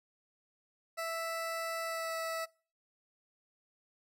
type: tone with pitch glide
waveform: 20% pulse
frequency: 659.3 to 653.2 Hz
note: E5 to E5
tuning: 0 to -16 cents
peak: -30 dBFS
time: 0.97-2.46 s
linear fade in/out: 20 ms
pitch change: -16 cents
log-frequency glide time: 1.83-2.15 s
effects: noise-tail reverb RT60 0.4 s tail -23 dB re dry